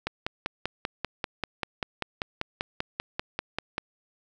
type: click train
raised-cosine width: 0.3 ms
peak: -12 dBFS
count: 20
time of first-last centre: 0.07-3.781 s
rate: 5.12 Hz
effects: none